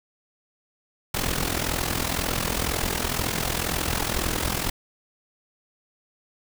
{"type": "noise with amplitude modulation", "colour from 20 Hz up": "pink", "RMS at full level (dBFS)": -23, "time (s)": [1.14, 4.7], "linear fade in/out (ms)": 5, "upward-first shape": "sine", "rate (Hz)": 42, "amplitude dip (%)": 75, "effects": []}